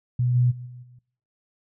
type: tone with level steps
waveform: sine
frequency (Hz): 123.47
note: B2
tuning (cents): 0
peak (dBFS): -19 / -16 / -34 / -39 / -47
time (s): 0.19-0.99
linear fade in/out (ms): 5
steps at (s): 0.34 / 0.5 / 0.65 / 0.82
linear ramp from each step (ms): 20
effects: noise-tail reverb RT60 0.6 s tail -23 dB re dry